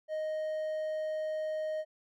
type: tone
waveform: triangle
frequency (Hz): 622.3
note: D#5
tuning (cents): 0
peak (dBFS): -30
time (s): 0.08-1.85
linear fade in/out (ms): 50
effects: none